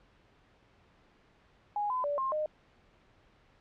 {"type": "tone with pitch steps", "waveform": "sine", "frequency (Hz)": [827, 1014, 579, 1062, 612], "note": ["G#5", "B5", "D5", "C6", "D#5"], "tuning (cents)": [-8, 45, -25, 25, -29], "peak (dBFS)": -29, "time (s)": [1.76, 2.46], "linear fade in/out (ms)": 2, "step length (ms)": 140, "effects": ["pink hiss -64 dBFS RMS until 3.6 s", "low-pass 3000 Hz 12 dB/octave"]}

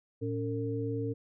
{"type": "tone cluster", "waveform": "sine", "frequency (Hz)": [113.3, 282.2, 454.2], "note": ["A#2", "C#4", "A#4"], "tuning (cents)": [-49, 31, -45], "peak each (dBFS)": [-34, -36, -35], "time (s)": [0.21, 1.14], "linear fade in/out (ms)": 20, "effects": []}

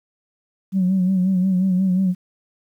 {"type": "tone with vibrato", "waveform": "sine", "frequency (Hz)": 186.5, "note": "F#3", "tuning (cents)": 14, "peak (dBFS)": -14, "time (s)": [0.72, 2.15], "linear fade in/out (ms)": 50, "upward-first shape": "sine", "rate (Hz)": 5.6, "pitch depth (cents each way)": 57, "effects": ["tanh soft clip ceiling -11 dBFS", "9-bit"]}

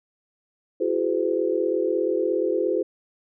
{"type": "tone cluster", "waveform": "sine", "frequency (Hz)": [337.3, 374.3, 423, 509], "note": ["E4", "F#4", "G#4", "C5"], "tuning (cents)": [40, 20, 32, -48], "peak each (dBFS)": -26, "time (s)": [0.8, 2.83], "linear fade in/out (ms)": 10, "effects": []}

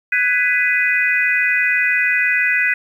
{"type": "chord", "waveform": "sine", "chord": "G# minor seventh", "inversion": "third", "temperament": "just", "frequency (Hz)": [1495.1, 1661.2, 1993.5, 2492], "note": ["F#6", "G#6", "B6", "D#7"], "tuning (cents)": [18, 0, 16, 2], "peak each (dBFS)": [-20, -23, -17, -19], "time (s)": [0.12, 2.74], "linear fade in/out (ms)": 5, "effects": ["8-bit"]}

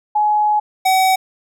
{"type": "tone pair in turn", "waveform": ["sine", "square"], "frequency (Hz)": [843, 756.3], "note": ["G#5", "F#5"], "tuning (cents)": [26, 38], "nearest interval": "major second", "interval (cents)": 188, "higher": "first", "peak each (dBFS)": -12, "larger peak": "neither", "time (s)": [[0.15, 0.6], [0.85, 1.16]], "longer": "first", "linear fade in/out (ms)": 10, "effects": []}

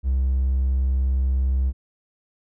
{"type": "tone", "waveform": "triangle", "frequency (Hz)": 65.5, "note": "C2", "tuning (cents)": 2, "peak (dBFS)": -15, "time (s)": [0.03, 1.73], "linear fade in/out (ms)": 50, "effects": ["tanh soft clip ceiling -13 dBFS"]}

